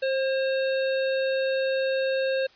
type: harmonic tone with a mistuned harmonic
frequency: 537 Hz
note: C5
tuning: 45 cents sharp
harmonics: 1 / 3 / 5 / 7 / 8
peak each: -23 / -33 / -37 / -40 / -41 dBFS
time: 0.02-2.47 s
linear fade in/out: 10 ms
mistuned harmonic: 1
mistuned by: -21 cents
effects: white hiss -56 dBFS RMS until 2.55 s + resampled to 11025 Hz